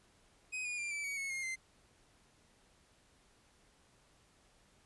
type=tone with pitch steps; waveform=45% pulse; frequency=2514 / 2447 / 2381 / 2317 / 2255 / 2195 / 2136 / 2079 Hz; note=D#7 / D#7 / D7 / D7 / C#7 / C#7 / C7 / C7; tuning=+17 / -29 / +23 / -24 / +29 / -18 / +35 / -12 cents; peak=-37 dBFS; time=0.52-1.56 s; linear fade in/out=20 ms; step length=130 ms; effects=pink hiss -68 dBFS RMS until 4.85 s + resampled to 24000 Hz